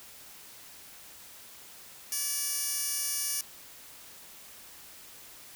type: tone with high-pass filter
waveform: 15% pulse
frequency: 576 Hz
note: D5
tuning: 34 cents flat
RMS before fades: -32 dBFS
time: 2.12-3.41 s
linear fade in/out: 2 ms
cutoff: 7000 Hz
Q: 0.9
effects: white hiss -50 dBFS RMS until 5.55 s